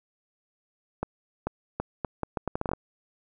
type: accelerating click train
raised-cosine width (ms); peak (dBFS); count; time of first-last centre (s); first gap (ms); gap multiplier
1; -14; 13; 1.03-2.734; 440; 0.75
effects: none